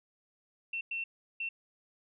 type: tone bursts at uneven times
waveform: sine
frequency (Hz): 2700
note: E7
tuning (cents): +41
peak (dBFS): -33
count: 3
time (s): 0.73-0.81 / 0.91-1.04 / 1.4-1.49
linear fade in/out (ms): 5
effects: none